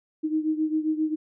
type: beating tone pair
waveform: sine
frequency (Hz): 310 / 317.5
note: D#4 / D#4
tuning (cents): -6 / +35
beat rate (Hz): 7.5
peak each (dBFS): -24 / -28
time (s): 0.23-1.16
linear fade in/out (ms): 20
effects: none